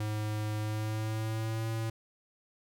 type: tone with pitch glide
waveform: square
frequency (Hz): 106.8 to 112.37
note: G#2 to A2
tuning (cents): +49 to +37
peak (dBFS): -32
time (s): 0-1.9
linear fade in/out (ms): 5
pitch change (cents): +88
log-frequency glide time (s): 0.59-1.68
effects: none